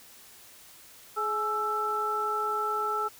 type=tone cluster; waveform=sine; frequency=422.7 / 847 / 1326 Hz; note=G#4 / G#5 / E6; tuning=+31 / +34 / +10 cents; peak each=-34 / -34 / -28 dBFS; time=1.16-3.09 s; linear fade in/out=20 ms; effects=white hiss -52 dBFS RMS until 3.19 s